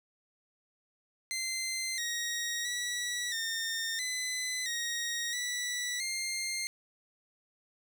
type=tone with pitch steps; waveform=15% pulse; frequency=2075 / 1884 / 1940 / 1822 / 2015 / 1879 / 1962 / 2112 Hz; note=C7 / A#6 / B6 / A#6 / B6 / A#6 / B6 / C7; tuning=-15 / +18 / -31 / -40 / +34 / +13 / -12 / +16 cents; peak=-26 dBFS; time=1.31-6.67 s; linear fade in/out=0 ms; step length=670 ms; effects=none